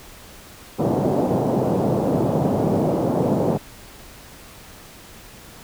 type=band-pass noise; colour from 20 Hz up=pink; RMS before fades=-20 dBFS; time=0.78-3.58 s; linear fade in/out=20 ms; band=130 to 740 Hz; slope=24 dB/octave; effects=pink hiss -43 dBFS RMS until 5.63 s